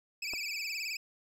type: tone with vibrato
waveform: 25% pulse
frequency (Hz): 2444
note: D#7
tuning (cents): -32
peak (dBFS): -31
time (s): 0.22-0.97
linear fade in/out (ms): 5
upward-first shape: sine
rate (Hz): 19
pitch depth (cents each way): 120
type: clicks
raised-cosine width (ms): 1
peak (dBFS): -30 / -33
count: 2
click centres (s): 0.335 / 0.338
effects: low-pass 12000 Hz 12 dB/octave